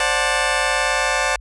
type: chord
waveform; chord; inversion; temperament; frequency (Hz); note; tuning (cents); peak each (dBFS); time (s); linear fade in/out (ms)
15% pulse; D dominant seventh; third; just; 528.6 / 587.3 / 734.2 / 881; C5 / D5 / F#5 / A5; +18 / 0 / -14 / +2; -17; 0-1.36; 2
effects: added 50 Hz sine -36 dBFS peak until 1.4 s + resampled to 24000 Hz